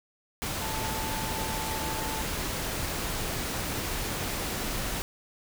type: tone in noise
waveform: sine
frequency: 880 Hz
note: A5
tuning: in tune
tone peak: -36 dBFS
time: 0.62-2.22 s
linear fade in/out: 0 ms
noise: pink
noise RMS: -32 dBFS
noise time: 0.42-5.02 s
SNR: -7 dB
effects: none